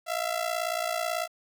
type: ring-modulated tone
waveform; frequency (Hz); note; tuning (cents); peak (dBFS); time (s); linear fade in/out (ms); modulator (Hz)
sawtooth; 671; E5; +31; -21; 0.06-1.28; 50; 29.1
effects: 10-bit